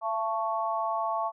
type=chord; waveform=sine; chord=A major; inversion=second; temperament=equal with one note detuned; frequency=675.8 / 880 / 1108.7 Hz; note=E5 / A5 / C#6; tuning=+43 / 0 / 0 cents; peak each=-31 dBFS; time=0.01-1.32 s; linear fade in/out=50 ms; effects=none